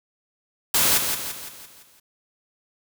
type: noise with echo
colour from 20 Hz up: white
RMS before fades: -19 dBFS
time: 0.74-0.98 s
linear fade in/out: 5 ms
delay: 170 ms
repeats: 6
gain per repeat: -6 dB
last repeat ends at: 2 s
effects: none